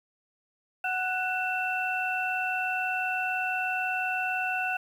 sine tone cluster, 743 / 1481 / 2683 Hz, F#5 / F#6 / E7, +7 / +1 / +30 cents, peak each -31 dBFS, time 0.84-4.77 s, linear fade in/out 5 ms, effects 9-bit

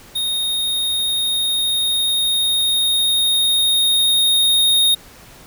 square tone with level ramp, 3711 Hz, A#7, 9 cents flat, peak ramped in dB -19 to -12 dBFS, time 0.15-4.95 s, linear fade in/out 10 ms, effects pink hiss -43 dBFS RMS until 5.46 s

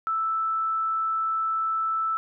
sine tone, 1318.5 Hz, E6, in tune, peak -23 dBFS, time 0.07-2.17 s, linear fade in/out 0 ms, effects none

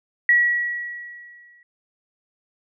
sine tone with exponential decay, 1925 Hz, B6, 45 cents flat, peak -11 dBFS, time 0.29-1.63 s, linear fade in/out 2 ms, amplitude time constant 290 ms, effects none

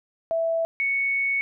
sine tone pair in turn, 659.3 / 2218 Hz, E5 / C#7, 0 / 0 cents, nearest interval octave + major sixth, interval 2100 cents, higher second, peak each -21 / -21 dBFS, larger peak neither, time 0.31-0.65 / 0.8-1.41 s, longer second, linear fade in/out 0 ms, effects none

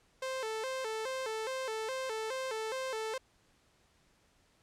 sawtooth tone with vibrato, 480 Hz, B4, 49 cents flat, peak -31 dBFS, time 0.22-3.18 s, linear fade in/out 5 ms, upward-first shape square, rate 2.4 Hz, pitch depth 150 cents each way, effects pink hiss -69 dBFS RMS until 4.62 s + low-pass 9000 Hz 12 dB/octave

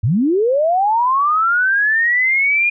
sine linear sweep, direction up, 90 to 2443 Hz, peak -12 dBFS, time 0.03-2.7 s, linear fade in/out 10 ms, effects none

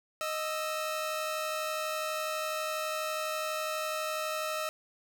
sawtooth tone pair together, 622.3 / 1316.7 Hz, D#5 / E6, 0 / -2 cents, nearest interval octave + minor second, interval 1298 cents, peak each -30 / -32 dBFS, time 0.21-4.69 s, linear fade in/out 0 ms, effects none

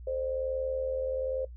sine tone with amplitude modulation, 523.3 Hz, C5, in tune, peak -26 dBFS, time 0.07-1.45 s, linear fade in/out 5 ms, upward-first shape sine, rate 81 Hz, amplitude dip 65%, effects noise-tail reverb RT60 0.1 s tail -17 dB re dry + added 60 Hz sine -42 dBFS peak until 1.56 s

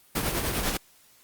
pink noise with tremolo, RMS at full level -25 dBFS, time 0.15-0.77 s, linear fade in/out 5 ms, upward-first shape triangle, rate 10 Hz, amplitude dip 55%, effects white hiss -58 dBFS RMS until 1.23 s + Opus 32 kbps

